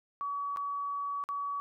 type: tone with dropouts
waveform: sine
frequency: 1135 Hz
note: C#6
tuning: 41 cents sharp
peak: -32 dBFS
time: 0.21-1.6 s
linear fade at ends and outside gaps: 0 ms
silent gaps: 0.562-0.571 / 1.239-1.289 s
effects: none